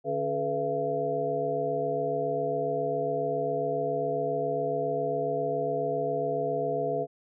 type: tone cluster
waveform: sine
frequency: 147.6 / 278.5 / 424.6 / 491.9 / 675 Hz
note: D3 / C#4 / G#4 / B4 / E5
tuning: +9 / +8 / +38 / -7 / +41 cents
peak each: -38 / -38 / -31 / -32 / -30 dBFS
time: 0.04-7.07 s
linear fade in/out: 50 ms
effects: none